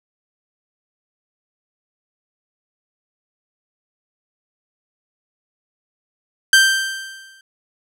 sawtooth tone with exponential decay, 1568 Hz, G6, in tune, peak -3 dBFS, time 6.53-7.41 s, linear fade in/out 2 ms, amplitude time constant 190 ms, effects low-pass 12000 Hz 12 dB/octave

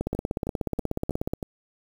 two click trains, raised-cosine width 2 ms, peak -17 / -13 dBFS, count 5 / 23, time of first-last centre 0.15-1.428 / 0.01-1.335 s, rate 3.13 / 16.6 Hz, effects 7-bit

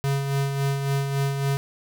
square tone with tremolo, 138.59 Hz, C#3, in tune, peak -21 dBFS, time 0.04-1.57 s, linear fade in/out 0 ms, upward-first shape sine, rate 3.6 Hz, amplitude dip 45%, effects 10-bit

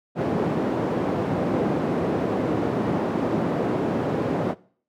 white band-pass noise, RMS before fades -24 dBFS, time 0.15-4.55 s, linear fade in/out 50 ms, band 140 to 420 Hz, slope 12 dB/octave, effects noise-tail reverb RT60 0.5 s tail -21 dB re dry + high-pass 80 Hz 12 dB/octave

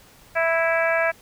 harmonic tone, 329.6 Hz, E4, in tune, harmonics 2 / 3 / 4 / 5 / 6 / 7 / 8, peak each -21 / -31 / -29 / -24 / -31 / -27 / -36 dBFS, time 0.35-1.12 s, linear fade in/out 20 ms, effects pink hiss -51 dBFS RMS until 1.21 s

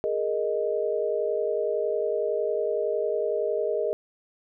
sine chord, Ab suspended second, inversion none, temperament equal, 415.3 / 466.2 / 622.3 Hz, Ab4 / Bb4 / Eb5, 0 / 0 / 0 cents, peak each -28 dBFS, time 0.04-3.93 s, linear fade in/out 0 ms, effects none

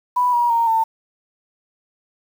sine tone with pitch steps, 987.8 / 956.9 / 927 / 898 Hz, B5 / A#5 / A#5 / A5, 0 / +45 / -10 / +35 cents, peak -14 dBFS, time 0.16-0.84 s, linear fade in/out 10 ms, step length 170 ms, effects 7-bit

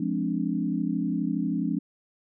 sine chord, D half-diminished seventh, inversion first, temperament equal with one note detuned, 174.61 / 209 / 261.6 / 293.7 Hz, F3 / Ab3 / C4 / D4, 0 / +11 / 0 / 0 cents, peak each -30 dBFS, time 0-1.79 s, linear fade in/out 5 ms, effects none

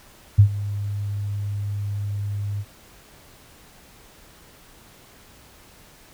sine tone with ADSR envelope, 101.8 Hz, G#2, 34 cents flat, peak -6 dBFS, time 0.38-2.65 s, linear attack 14 ms, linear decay 87 ms, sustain -18 dB, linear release 52 ms, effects pink hiss -50 dBFS RMS until 6.13 s

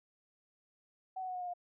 sine tone with pitch steps, 754 / 744.5 / 735.1 / 725.8 / 716.6 / 707.6 Hz, F#5 / F#5 / F#5 / F#5 / F5 / F5, +32 / +11 / -11 / -34 / +44 / +23 cents, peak -37 dBFS, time 1.16-1.538 s, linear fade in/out 10 ms, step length 63 ms, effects none

